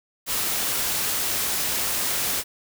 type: noise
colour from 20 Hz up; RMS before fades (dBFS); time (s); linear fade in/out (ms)
white; -25; 0.26-2.44; 50
effects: none